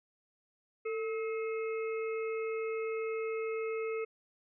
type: harmonic tone with a mistuned harmonic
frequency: 429 Hz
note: A4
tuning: 44 cents flat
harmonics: 1 / 3 / 5 / 6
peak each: -33 / -45 / -46 / -48 dBFS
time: 0.85-4.05 s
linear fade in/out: 10 ms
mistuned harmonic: 1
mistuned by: +69 cents
effects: none